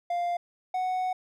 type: tone pair in turn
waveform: triangle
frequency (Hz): 698.5 / 740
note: F5 / F#5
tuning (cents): 0 / 0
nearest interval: minor second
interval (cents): 100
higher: second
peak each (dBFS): -24 / -24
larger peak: neither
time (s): 0.1-0.37 / 0.74-1.13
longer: second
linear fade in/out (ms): 5
effects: none